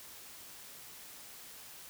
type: silence
effects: white hiss -51 dBFS RMS until 1.89 s